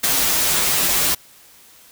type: noise with comb filter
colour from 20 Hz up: white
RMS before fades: -18 dBFS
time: 0.03-1.15 s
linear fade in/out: 10 ms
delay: 9.3 ms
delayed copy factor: -0.9
effects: white hiss -48 dBFS RMS until 1.91 s